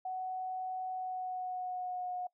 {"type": "tone with pitch glide", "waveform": "sine", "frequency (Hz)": [745, 725], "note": ["F#5", "F#5"], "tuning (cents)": [12, -35], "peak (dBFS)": -35, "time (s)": [0.05, 2.27], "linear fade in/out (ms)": 5, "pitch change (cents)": -47, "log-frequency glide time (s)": [0.9, 2.15], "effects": ["noise-tail reverb RT60 0.1 s tail -21 dB re dry"]}